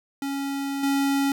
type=tone with level steps; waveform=square; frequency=277.2 Hz; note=C#4; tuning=in tune; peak=-27 / -21 dBFS; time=0.22-1.32 s; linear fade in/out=2 ms; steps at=0.83 s; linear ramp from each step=5 ms; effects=10-bit